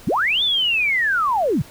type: linear two-way sweep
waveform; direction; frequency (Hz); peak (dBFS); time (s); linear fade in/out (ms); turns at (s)
sine; up then down; 101.8 to 3596 to 101.8; -16; 0.07-1.62; 5; 0.43
effects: pink hiss -44 dBFS RMS until 1.7 s